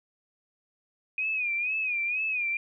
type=tone with vibrato; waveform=sine; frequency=2477 Hz; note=D#7; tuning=8 cents flat; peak=-26 dBFS; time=1.18-2.57 s; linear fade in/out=2 ms; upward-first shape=sine; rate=2.1 Hz; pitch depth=96 cents each way; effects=none